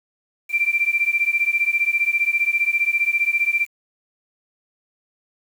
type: beating tone pair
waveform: sine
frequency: 2349 / 2364 Hz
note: D7 / D7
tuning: 0 / +11 cents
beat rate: 15 Hz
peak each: -20 dBFS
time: 0.49-3.67 s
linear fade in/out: 50 ms
effects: 7-bit